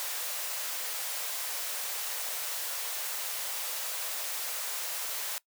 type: high-pass noise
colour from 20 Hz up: white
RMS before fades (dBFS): -35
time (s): 0-5.38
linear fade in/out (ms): 0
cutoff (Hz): 460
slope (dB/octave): 48
effects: noise-tail reverb RT60 0.1 s tail -21 dB re dry